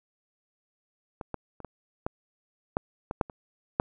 clicks, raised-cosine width 1 ms, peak -22 / -18 / -29 / -24 / -15 / -11 / -18 / -9 / -27 / -8 dBFS, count 10, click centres 1.212 / 1.343 / 1.603 / 1.647 / 2.065 / 2.769 / 3.111 / 3.212 / 3.298 / 3.799 s, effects none

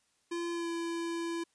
square tone with pitch glide, 342.1 to 336.4 Hz, F4 to E4, -36 to +35 cents, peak -34 dBFS, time 0.31-1.44 s, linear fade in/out 10 ms, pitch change -29 cents, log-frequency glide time 0.52-0.69 s, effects white hiss -73 dBFS RMS until 1.54 s + resampled to 22050 Hz

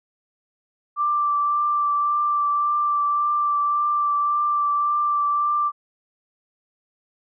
sine tone with vibrato, 1174.7 Hz, D6, in tune, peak -18 dBFS, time 0.96-5.72 s, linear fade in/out 50 ms, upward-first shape triangle, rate 1.8 Hz, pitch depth 15 cents each way, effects none

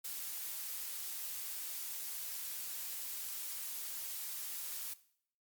blue noise, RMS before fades -42 dBFS, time 0.04-4.94 s, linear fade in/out 10 ms, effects noise-tail reverb RT60 0.6 s tail -17 dB re dry + Opus 48 kbps

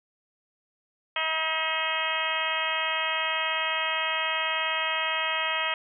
harmonic tone with a mistuned harmonic, 319.1 Hz, D#4, 44 cents sharp, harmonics 2 / 3 / 4 / 5 / 6 / 7 / 8 / 9 / 10, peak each -36 / -34 / -33 / -38 / -33 / -34 / -32 / -35 / -33 dBFS, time 1.16-5.74 s, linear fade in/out 2 ms, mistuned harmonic 7, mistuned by -49 cents, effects none

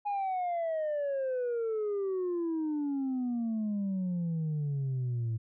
sine exponential sweep, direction down, 830.6 to 110.7 Hz, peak -27 dBFS, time 0.05-5.38 s, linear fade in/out 20 ms, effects tanh soft clip ceiling -28 dBFS

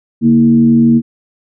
sine tone with frequency modulation, 233.1 Hz, A#3, in tune, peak -5 dBFS, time 0.21-1.02 s, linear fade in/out 50 ms, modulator 88.3 Hz, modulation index 0.6, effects none

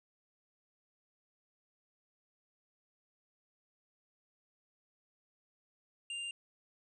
square tone, 2794 Hz, F7, in tune, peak -39 dBFS, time 6.1-6.31 s, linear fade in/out 2 ms, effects resampled to 24000 Hz + 13-bit

